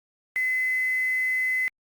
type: tone with quantisation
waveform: sine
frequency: 2030 Hz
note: B6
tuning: 47 cents sharp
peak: -22 dBFS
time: 0.36-1.68 s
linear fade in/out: 0 ms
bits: 7
effects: Opus 48 kbps